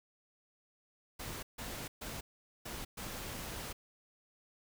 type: noise bursts at uneven times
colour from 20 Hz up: pink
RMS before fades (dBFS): -43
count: 5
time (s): 1.19-1.43 / 1.58-1.88 / 2.01-2.21 / 2.65-2.85 / 2.97-3.73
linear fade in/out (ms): 10
effects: none